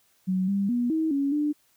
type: tone with pitch steps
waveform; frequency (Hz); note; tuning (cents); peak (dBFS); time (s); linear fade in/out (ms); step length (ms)
sine; 186.5 / 198.4 / 242 / 318.5 / 279 / 296.7; F#3 / G3 / B3 / D#4 / C#4 / D4; +14 / +21 / -35 / +41 / +11 / +18; -22; 0.27-1.53; 20; 210
effects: white hiss -65 dBFS RMS until 1.76 s